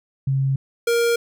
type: tone pair in turn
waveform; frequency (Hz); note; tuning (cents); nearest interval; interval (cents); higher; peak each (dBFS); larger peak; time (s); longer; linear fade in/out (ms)
sine / square; 135.3 / 469; C#3 / A#4; -42 / +11; octave + minor seventh; 2153; second; -17; neither; 0.27-0.56 / 0.87-1.16; neither; 5
effects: none